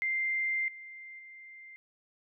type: tone with level steps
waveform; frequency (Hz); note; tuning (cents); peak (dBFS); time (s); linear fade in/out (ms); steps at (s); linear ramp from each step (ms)
sine; 2093; C7; 0; -28 / -44 / -47; 0.02-1.76; 0; 0.68 / 1.19; 2
effects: none